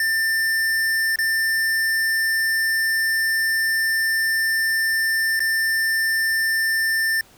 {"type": "tone with dropouts", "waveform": "square", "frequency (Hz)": 1790, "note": "A6", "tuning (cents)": 29, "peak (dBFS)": -19, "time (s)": [0, 7.21], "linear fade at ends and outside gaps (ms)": 2, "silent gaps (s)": [[1.159, 1.187], [5.394, 5.403]], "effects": ["pink hiss -51 dBFS RMS until 7.37 s"]}